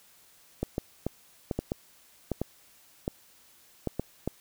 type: clicks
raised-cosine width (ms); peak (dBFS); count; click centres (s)
2; -15; 12; 0.63 / 0.781 / 1.066 / 1.512 / 1.59 / 1.719 / 2.317 / 2.416 / 3.079 / 3.873 / 3.996 / 4.276
effects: white hiss -59 dBFS RMS until 4.4 s